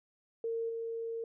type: tone with level steps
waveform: sine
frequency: 457.4 Hz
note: A#4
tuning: 33 cents flat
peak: -32 / -35 dBFS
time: 0.44-1.24 s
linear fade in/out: 2 ms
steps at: 0.69 s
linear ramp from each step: 5 ms
effects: none